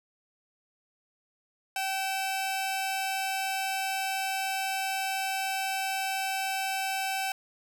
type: tone pair together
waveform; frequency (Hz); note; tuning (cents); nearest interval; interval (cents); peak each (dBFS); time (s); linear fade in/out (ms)
sawtooth; 770 / 2637; G5 / E7; -31 / 0; octave + major sixth; 2131; -26 / -32; 1.76-7.32; 2
effects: none